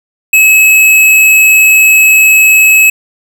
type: tone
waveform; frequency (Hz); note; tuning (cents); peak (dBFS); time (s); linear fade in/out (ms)
square; 2577; E7; -40; -3; 0.33-2.9; 5
effects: none